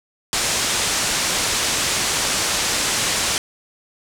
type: low-pass noise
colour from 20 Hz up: white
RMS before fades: -21 dBFS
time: 0.33-3.38 s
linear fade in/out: 0 ms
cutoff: 8600 Hz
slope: 24 dB/octave
effects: none